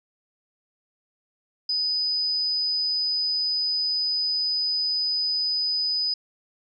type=tone; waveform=sine; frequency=4991 Hz; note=D#8; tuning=5 cents sharp; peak=-22 dBFS; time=1.69-6.14 s; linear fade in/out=5 ms; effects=none